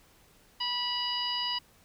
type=harmonic tone; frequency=977 Hz; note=B5; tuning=19 cents flat; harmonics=1 / 2 / 3 / 4 / 5; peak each=-36 / -42 / -32 / -42 / -34 dBFS; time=0.6-1.59 s; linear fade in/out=10 ms; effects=pink hiss -61 dBFS RMS until 1.84 s